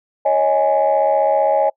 sine chord, C# suspended second, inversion none, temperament equal with one note detuned, 554.4 / 629.8 / 830.6 Hz, C#5 / D#5 / G#5, 0 / +21 / 0 cents, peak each -16 dBFS, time 0.25-1.7 s, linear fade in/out 10 ms, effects noise-tail reverb RT60 0.1 s tail -25 dB re dry + tanh soft clip ceiling -6 dBFS

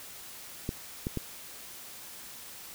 clicks, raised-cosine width 3 ms, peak -18 dBFS, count 3, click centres 0.691 / 1.069 / 1.173 s, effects white hiss -46 dBFS RMS until 2.74 s

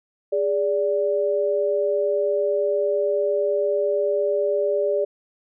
sine tone pair together, 410.8 / 581.9 Hz, G#4 / D5, -19 / -16 cents, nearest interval tritone, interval 603 cents, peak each -22 / -21 dBFS, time 0.32-5.05 s, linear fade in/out 10 ms, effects none

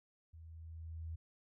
sine tone with level ramp, 81.3 Hz, E2, 23 cents flat, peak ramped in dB -52 to -40 dBFS, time 0.33-1.16 s, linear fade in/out 10 ms, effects none

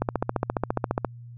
click train, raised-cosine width 1 ms, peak -9 dBFS, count 16, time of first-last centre 0.02-1.047 s, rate 14.6 Hz, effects added 119 Hz sine -40 dBFS peak until 1.37 s

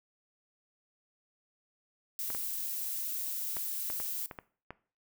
violet noise, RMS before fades -36 dBFS, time 2.19-4.26 s, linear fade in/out 0 ms
clicks, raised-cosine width 0.5 ms, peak -26 dBFS, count 8, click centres 2.303 / 2.349 / 3.568 / 3.901 / 4.001 / 4.312 / 4.388 / 4.706 s
effects noise-tail reverb RT60 0.4 s tail -18 dB re dry

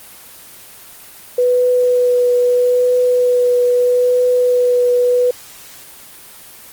sine tone with vibrato, 493.9 Hz, B4, in tune, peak -10 dBFS, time 1.38-5.31 s, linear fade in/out 5 ms, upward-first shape triangle, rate 0.78 Hz, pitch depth 13 cents each way, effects white hiss -38 dBFS RMS until 6.72 s + Opus 24 kbps

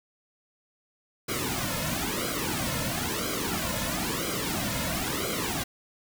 pink noise with flanger, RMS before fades -30 dBFS, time 1.28-5.64 s, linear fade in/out 10 ms, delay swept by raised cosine 1.1 to 2.6 ms, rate 1 Hz, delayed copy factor -0.95, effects none

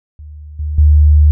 sine tone with level steps, 75.1 Hz, D2, 39 cents sharp, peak -29 / -16 / -4 dBFS, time 0.19-1.31 s, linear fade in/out 0 ms, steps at 0.59 / 0.78 s, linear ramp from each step 5 ms, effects none

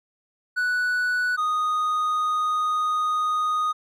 triangle tone pair in turn, 1480 / 1240.6 Hz, F#6 / D#6, 0 / -5 cents, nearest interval minor third, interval 305 cents, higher first, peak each -19 dBFS, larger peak neither, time 0.56-1.37 / 1.37-3.73 s, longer second, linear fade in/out 20 ms, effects none

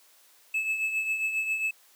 triangle tone with tremolo, 2606 Hz, E7, 20 cents flat, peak -22 dBFS, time 0.54-1.71 s, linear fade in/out 5 ms, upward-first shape triangle, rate 7.4 Hz, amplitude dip 60%, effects white hiss -59 dBFS RMS until 1.95 s + high-pass 400 Hz 12 dB/octave

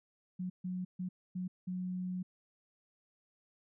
sine tone bursts at uneven times, 182.6 Hz, F#3, 23 cents flat, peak -35 dBFS, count 5, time 0.39-0.5 / 0.64-0.85 / 0.99-1.09 / 1.35-1.48 / 1.67-2.23 s, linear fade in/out 10 ms, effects none

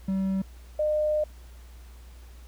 triangle / sine tone pair in turn, 191.8 / 607.2 Hz, G3 / D#5, -37 / -42 cents, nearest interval octave + minor sixth, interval 1995 cents, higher second, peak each -22 dBFS, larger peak neither, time 0.08-0.42 / 0.79-1.24 s, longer second, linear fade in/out 5 ms, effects added 60 Hz sine -44 dBFS peak until 2.47 s + pink hiss -57 dBFS RMS until 2.47 s

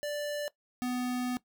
square tone pair in turn, 587.3 / 248.9 Hz, D5 / B3, 0 / +14 cents, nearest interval octave + minor third, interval 1486 cents, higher first, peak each -33 / -31 dBFS, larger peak second, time 0.03-0.48 / 0.82-1.37 s, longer second, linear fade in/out 0 ms, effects noise-tail reverb RT60 0.1 s tail -18 dB re dry

